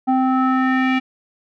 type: tone with low-pass filter sweep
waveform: square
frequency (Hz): 259.9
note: C4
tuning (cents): -11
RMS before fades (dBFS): -17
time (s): 0.07-1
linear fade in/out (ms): 20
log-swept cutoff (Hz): 860 to 2500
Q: 3.4
effects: none